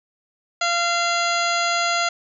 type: harmonic tone with a mistuned harmonic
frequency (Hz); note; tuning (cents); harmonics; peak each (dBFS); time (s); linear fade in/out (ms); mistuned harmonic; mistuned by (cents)
689; F5; -24; 1 / 2 / 3 / 4 / 5 / 6 / 7 / 9 / 10; -24 / -23 / -27 / -30 / -30 / -29 / -32 / -35 / -32; 0.61-2.09; 5; 5; -43
effects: none